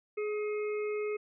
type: harmonic tone with a mistuned harmonic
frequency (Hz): 420.9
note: G#4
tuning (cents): +23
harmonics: 1 / 3 / 5 / 6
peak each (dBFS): -31 / -46 / -45 / -48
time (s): 0.17-1.17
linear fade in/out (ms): 10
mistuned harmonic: 5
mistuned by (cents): +32
effects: none